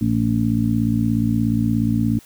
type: harmonic tone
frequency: 56.9 Hz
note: A#1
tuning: 41 cents flat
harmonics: 1 / 2 / 3 / 4 / 5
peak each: -31 / -21 / -28 / -19 / -23 dBFS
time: 0.01-2.19 s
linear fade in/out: 5 ms
effects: white hiss -49 dBFS RMS until 2.25 s